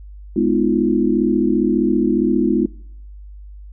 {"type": "chord", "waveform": "sine", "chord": "F half-diminished seventh", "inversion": "first", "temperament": "just", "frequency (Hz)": [209.5, 251.4, 314.3, 349.2], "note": ["Ab3", "Cb4", "Eb4", "F4"], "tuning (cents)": [15, 31, 18, 0], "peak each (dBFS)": -19, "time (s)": [0.36, 2.66], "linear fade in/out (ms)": 5, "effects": ["noise-tail reverb RT60 0.7 s tail -23 dB re dry", "added 50 Hz sine -34 dBFS peak until 3.72 s"]}